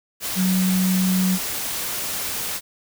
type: tone in noise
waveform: sine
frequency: 185.8 Hz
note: F#3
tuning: 7 cents sharp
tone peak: -17 dBFS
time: 0.35-1.39 s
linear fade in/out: 50 ms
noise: white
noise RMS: -27 dBFS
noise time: 0.2-2.61 s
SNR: +7 dB
effects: none